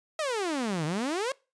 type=exponential two-way sweep; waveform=sawtooth; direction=down then up; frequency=653 to 146.83 to 562 Hz; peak=-24 dBFS; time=0.19-1.32 s; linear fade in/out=2 ms; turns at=0.85 s; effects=noise-tail reverb RT60 0.3 s tail -24 dB re dry + resampled to 22050 Hz